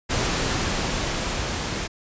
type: noise with level ramp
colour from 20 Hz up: pink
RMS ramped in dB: -23 to -28 dBFS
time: 0.09-1.88 s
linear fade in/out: 20 ms
effects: resampled to 16000 Hz